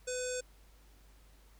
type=tone with low-pass filter; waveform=square; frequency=502 Hz; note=B4; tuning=28 cents sharp; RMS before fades=-37 dBFS; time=0.07-0.41 s; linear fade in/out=10 ms; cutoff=7500 Hz; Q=7.6; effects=added 50 Hz sine -58 dBFS peak until 1.59 s + pink hiss -66 dBFS RMS until 1.59 s